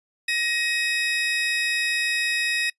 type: tone pair together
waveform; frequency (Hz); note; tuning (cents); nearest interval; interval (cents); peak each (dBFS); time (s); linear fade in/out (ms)
30% pulse; 1886.7 / 2544; A#6 / D#7; +20 / +38; perfect fourth; 518; -22; 0.28-2.7; 5
effects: noise-tail reverb RT60 0.1 s tail -23 dB re dry + resampled to 24000 Hz